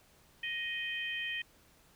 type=harmonic tone; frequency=624 Hz; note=D#5; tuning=5 cents sharp; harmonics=3 / 4 / 5; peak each=-38 / -39 / -40 dBFS; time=0.43-1.42 s; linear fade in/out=5 ms; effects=pink hiss -64 dBFS RMS until 1.95 s